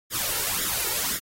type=noise with flanger; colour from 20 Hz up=white; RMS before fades=-27 dBFS; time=0.1-1.2 s; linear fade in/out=50 ms; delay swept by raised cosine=0.56 to 2.26 ms; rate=1.9 Hz; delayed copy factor=+0.75; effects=AAC 48 kbps